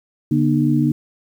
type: tone cluster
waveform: sine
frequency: 143.5 / 239.9 / 303.9 Hz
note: D3 / A#3 / D#4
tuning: -40 / +50 / -41 cents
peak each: -18 dBFS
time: 0.31-0.92 s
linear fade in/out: 5 ms
effects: 8-bit